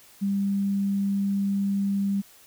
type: tone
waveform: sine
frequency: 198.4 Hz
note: G3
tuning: 21 cents sharp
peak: -22 dBFS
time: 0.21-2.22 s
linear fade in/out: 20 ms
effects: white hiss -53 dBFS RMS until 2.46 s